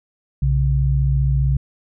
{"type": "tone pair together", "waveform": "sine", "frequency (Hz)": [61.67, 136.9], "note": ["B1", "C#3"], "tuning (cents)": [-2, -21], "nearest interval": "octave + major second", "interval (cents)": 1381, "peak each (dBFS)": -17, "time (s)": [0.42, 1.57], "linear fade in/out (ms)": 5, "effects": []}